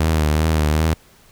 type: tone with vibrato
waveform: sawtooth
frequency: 77.7 Hz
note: D#2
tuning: 2 cents flat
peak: -11 dBFS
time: 0-0.94 s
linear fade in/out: 5 ms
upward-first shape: triangle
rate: 2.6 Hz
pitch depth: 68 cents each way
effects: pink hiss -51 dBFS RMS until 1.31 s